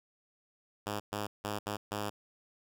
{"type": "tone bursts at uneven times", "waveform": "5% pulse", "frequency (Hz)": 103.83, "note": "G#2", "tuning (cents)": 0, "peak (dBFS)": -23, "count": 5, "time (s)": [[0.86, 1], [1.12, 1.27], [1.44, 1.59], [1.66, 1.77], [1.91, 2.1]], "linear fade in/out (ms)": 10, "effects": []}